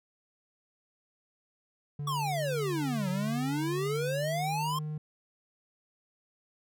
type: tone with pitch glide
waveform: triangle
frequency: 145.5 to 152.65 Hz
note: D3 to D#3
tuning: -16 to -33 cents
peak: -31 dBFS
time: 1.99-4.98 s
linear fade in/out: 5 ms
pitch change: +83 cents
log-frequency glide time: 4.2-4.31 s
type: exponential two-way sweep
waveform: square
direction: down then up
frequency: 1153 to 180 to 1075 Hz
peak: -31 dBFS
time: 2.07-4.79 s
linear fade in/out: 5 ms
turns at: 3.09 s
effects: none